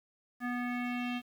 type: tone with low-pass filter sweep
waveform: square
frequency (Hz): 245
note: B3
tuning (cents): -14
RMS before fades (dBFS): -35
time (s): 0.4-1.22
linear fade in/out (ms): 50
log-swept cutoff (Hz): 1700 to 3000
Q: 3.7
effects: 10-bit